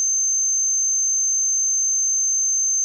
sine tone, 6272 Hz, G8, in tune, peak -17 dBFS, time 0-2.84 s, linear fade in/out 0 ms, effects 9-bit

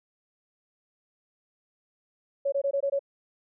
sine tone bursts, 557 Hz, C#5, 8 cents sharp, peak -23 dBFS, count 6, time 2.45-2.993 s, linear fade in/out 10 ms, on 73 ms, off 21 ms, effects none

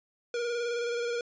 square tone with vibrato, 474.9 Hz, A#4, 32 cents sharp, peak -30 dBFS, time 0.34-1.21 s, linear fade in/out 2 ms, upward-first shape square, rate 19 Hz, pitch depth 23 cents each way, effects resampled to 16000 Hz

